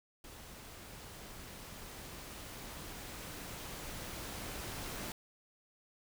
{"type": "noise with level ramp", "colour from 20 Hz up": "pink", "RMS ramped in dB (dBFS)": [-52, -42], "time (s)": [0.24, 5.12], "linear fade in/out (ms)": 2, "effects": []}